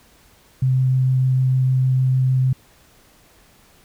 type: tone with vibrato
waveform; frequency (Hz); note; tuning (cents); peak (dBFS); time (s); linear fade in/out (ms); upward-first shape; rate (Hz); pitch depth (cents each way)
sine; 129.8; C3; -13; -14; 0.62-2.53; 5; triangle; 6.6; 8
effects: pink hiss -53 dBFS RMS until 3.84 s